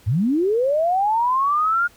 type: linear sweep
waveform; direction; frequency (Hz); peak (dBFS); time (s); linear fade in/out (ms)
sine; up; 87.31 to 1434; -16; 0.06-1.88; 20
effects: pink hiss -52 dBFS RMS until 1.96 s